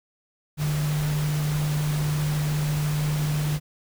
sine tone in noise, 150 Hz, D3, 37 cents sharp, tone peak -22 dBFS, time 0.57-3.6 s, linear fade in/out 50 ms, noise pink, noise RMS -34 dBFS, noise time 0.57-3.6 s, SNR +9 dB, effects none

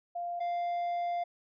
sine / triangle tone pair in turn, 697 / 697 Hz, F5 / F5, -4 / -4 cents, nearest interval unison, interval 0 cents, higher neither, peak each -33 / -28 dBFS, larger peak second, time 0.15-0.4 / 0.4-1.24 s, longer second, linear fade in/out 10 ms, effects resampled to 11025 Hz

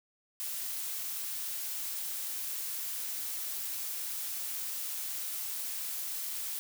blue noise, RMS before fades -37 dBFS, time 0.4-6.59 s, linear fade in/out 0 ms, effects none

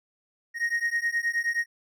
triangle beating tone pair, 1864.7 / 1874.2 Hz, A#6 / A#6, 0 / +9 cents, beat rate 9.5 Hz, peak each -26 dBFS, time 0.54-1.66 s, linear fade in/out 50 ms, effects none

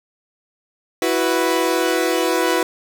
sawtooth chord, E suspended second, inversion none, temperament equal, 329.6 / 370 / 493.9 Hz, E4 / F#4 / B4, 0 / 0 / 0 cents, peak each -17 dBFS, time 1.02-2.63 s, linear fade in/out 2 ms, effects none

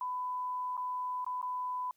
sine tone with dropouts, 1000 Hz, B5, 21 cents sharp, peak -33 dBFS, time 0.01-1.91 s, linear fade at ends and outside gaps 2 ms, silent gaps 0.769-0.776 / 1.246-1.264 / 1.416-1.427 s, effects white hiss -75 dBFS RMS until 1.96 s

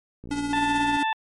click train, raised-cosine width 3 ms, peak -27 dBFS, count 44, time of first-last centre 0.24-0.965 s, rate 59.3 Hz
square tone with tremolo, 286.6 Hz, D4, 42 cents flat, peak -24 dBFS, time 0.31-1.03 s, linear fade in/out 2 ms, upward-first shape triangle, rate 16 Hz, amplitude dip 50%
harmonic tone, 882 Hz, A5, 4 cents sharp, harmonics 1 / 2 / 3 / 4, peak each -23 / -29 / -33 / -35 dBFS, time 0.53-1.13 s, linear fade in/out 2 ms
effects MP3 48 kbps

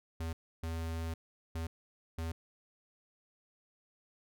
square tone bursts at uneven times, 82 Hz, E2, 9 cents flat, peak -36 dBFS, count 4, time 0.2-0.33 / 0.63-1.14 / 1.55-1.67 / 2.18-2.32 s, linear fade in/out 5 ms, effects none

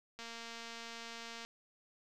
click train, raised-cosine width 0.2 ms, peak -30 dBFS, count 292, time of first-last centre 0.19-1.45 s, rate 231 Hz, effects none

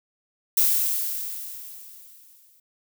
violet noise with exponential decay, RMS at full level -18 dBFS, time 0.57-2.6 s, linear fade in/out 5 ms, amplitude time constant 440 ms, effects none

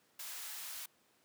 white high-pass noise, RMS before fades -45 dBFS, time 0.19-0.86 s, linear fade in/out 5 ms, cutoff 870 Hz, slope 12 dB/octave, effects pink hiss -71 dBFS RMS until 1.24 s + high-pass 200 Hz 12 dB/octave

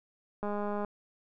click train, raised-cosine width 1 ms, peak -22 dBFS, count 87, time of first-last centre 0.43-0.847 s, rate 206 Hz, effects none

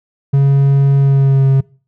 triangle tone with pitch glide, 138.59 to 135.19 Hz, C#3 to C#3, 0 to -43 cents, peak -5 dBFS, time 0.33-1.61 s, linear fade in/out 10 ms, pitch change -43 cents, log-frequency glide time 0.98-1.47 s, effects noise-tail reverb RT60 0.4 s tail -23 dB re dry

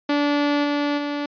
sawtooth tone with level steps, 290 Hz, D4, 22 cents flat, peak -14 / -16 / -20 dBFS, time 0.09-1.26 s, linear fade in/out 5 ms, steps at 0.63 / 0.97 s, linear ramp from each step 20 ms, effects resampled to 11025 Hz

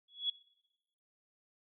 sine tone with exponential growth, 3369 Hz, G#7, 24 cents sharp, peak -27 dBFS, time 0.08-0.3 s, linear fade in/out 5 ms, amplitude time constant 46 ms, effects noise-tail reverb RT60 1.0 s tail -22 dB re dry

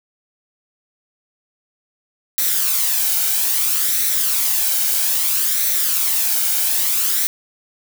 blue noise with flanger, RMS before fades -18 dBFS, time 2.38-7.27 s, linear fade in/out 0 ms, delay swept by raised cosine 0.5 to 1.35 ms, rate 0.61 Hz, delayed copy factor +0.5, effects none

